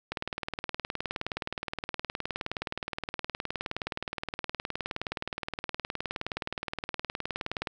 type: click train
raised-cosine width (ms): 0.3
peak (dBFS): -16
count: 146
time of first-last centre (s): 0.12-7.672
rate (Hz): 19.2
effects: none